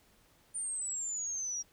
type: exponential sweep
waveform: sine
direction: down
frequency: 9100 to 5650 Hz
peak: -34 dBFS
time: 0.54-1.63 s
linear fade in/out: 20 ms
effects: pink hiss -66 dBFS RMS until 1.72 s